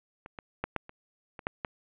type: clicks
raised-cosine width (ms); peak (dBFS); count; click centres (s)
0.5; -28 / -25 / -15 / -14 / -29 / -27 / -14 / -17; 8; 0.261 / 0.388 / 0.64 / 0.763 / 0.894 / 1.392 / 1.469 / 1.648
effects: resampled to 8000 Hz + 9-bit